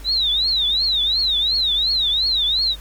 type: tone with vibrato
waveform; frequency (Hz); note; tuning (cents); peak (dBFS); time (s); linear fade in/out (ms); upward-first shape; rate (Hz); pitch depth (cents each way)
sine; 3858; B7; -41; -16; 0.04-2.76; 50; triangle; 2.8; 220
effects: added 50 Hz sine -34 dBFS peak until 2.8 s + pink hiss -44 dBFS RMS until 2.8 s